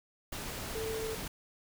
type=tone in noise; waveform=sine; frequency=443.2 Hz; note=A4; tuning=13 cents sharp; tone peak=-35 dBFS; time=0.75-1.15 s; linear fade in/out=5 ms; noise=pink; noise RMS=-40 dBFS; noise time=0.32-1.28 s; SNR=+2 dB; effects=none